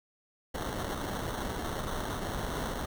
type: noise with sample-and-hold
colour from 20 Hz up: pink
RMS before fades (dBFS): -35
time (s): 0.54-2.86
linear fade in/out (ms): 10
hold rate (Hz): 2450
effects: none